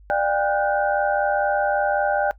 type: tone cluster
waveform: sine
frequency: 595 / 717 / 801 / 1450 / 1535 Hz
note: D5 / F5 / G5 / F#6 / G6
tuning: +22 / +45 / +37 / -35 / -37 cents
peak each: -22 / -30 / -22 / -29 / -28 dBFS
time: 0.1-2.31 s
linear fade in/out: 0 ms
effects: noise-tail reverb RT60 0.1 s tail -19 dB re dry + added 50 Hz sine -45 dBFS peak until 2.38 s